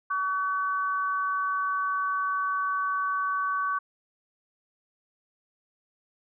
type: tone pair together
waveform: sine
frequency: 1137 / 1512 Hz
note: C#6 / F#6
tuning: +44 / +37 cents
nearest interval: perfect fourth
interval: 493 cents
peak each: -26 / -31 dBFS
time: 0.1-3.79 s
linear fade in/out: 10 ms
effects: none